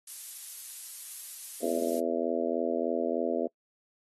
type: noise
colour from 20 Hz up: violet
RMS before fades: -38 dBFS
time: 0.07-2 s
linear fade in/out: 5 ms
type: harmonic tone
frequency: 83.3 Hz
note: E2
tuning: 19 cents sharp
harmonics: 3 / 4 / 5 / 6 / 7 / 8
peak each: -34 / -34 / -34 / -34 / -34 / -34 dBFS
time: 1.62-3.48 s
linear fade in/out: 20 ms
effects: noise-tail reverb RT60 0.1 s tail -25 dB re dry + AAC 32 kbps